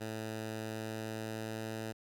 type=tone with pitch glide; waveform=10% pulse; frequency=110 to 110.89 Hz; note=A2 to A2; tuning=0 to +14 cents; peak=-30 dBFS; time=0-1.93 s; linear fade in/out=20 ms; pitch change=+14 cents; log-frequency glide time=0.65-1.61 s; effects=none